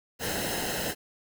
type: noise with comb filter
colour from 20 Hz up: pink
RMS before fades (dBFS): -31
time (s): 0.19-0.95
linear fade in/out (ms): 50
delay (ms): 0.86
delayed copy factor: -0.7
effects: none